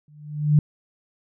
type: tone with exponential growth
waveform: sine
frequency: 149.4 Hz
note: D3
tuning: 30 cents sharp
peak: -10 dBFS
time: 0.08-0.59 s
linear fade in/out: 2 ms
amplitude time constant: 110 ms
effects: none